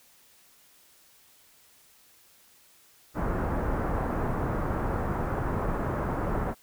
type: low-pass noise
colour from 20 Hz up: pink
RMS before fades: -29 dBFS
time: 3.14-6.55 s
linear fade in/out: 50 ms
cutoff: 1400 Hz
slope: 24 dB/octave
effects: white hiss -59 dBFS RMS until 6.62 s